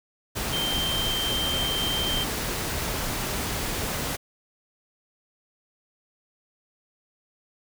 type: tone in noise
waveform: sine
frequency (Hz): 3139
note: G7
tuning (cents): +2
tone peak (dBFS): -26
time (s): 0.52-2.25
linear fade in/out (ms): 20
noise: pink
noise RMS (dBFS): -29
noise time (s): 0.35-4.17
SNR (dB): 0
effects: none